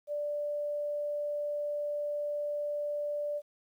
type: tone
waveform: sine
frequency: 587.3 Hz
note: D5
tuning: in tune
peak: -31 dBFS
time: 0.07-3.42 s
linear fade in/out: 50 ms
effects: 11-bit